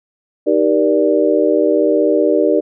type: chord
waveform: sine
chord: Eb major seventh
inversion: none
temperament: equal with one note detuned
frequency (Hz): 311.1 / 392 / 471.9 / 587.3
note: Eb4 / G4 / Bb4 / D5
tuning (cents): 0 / 0 / +21 / 0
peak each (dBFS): -16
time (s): 0.46-2.61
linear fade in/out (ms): 20
effects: none